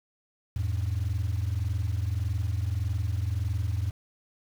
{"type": "tone pair together", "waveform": "sine", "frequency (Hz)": [84.6, 106.28], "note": ["E2", "G#2"], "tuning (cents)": [45, 40], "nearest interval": "major third", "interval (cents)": 395, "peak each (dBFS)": -27, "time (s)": [0.56, 3.91], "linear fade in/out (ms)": 5, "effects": ["tanh soft clip ceiling -22 dBFS", "8-bit"]}